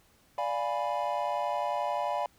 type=chord; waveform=triangle; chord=D diminished seventh; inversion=none; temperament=equal; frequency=587.3 / 698.5 / 830.6 / 987.8 Hz; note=D5 / F5 / Ab5 / Cb6; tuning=0 / 0 / 0 / 0 cents; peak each=-32 dBFS; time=0.38-2.26 s; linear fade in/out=2 ms; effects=pink hiss -64 dBFS RMS until 2.38 s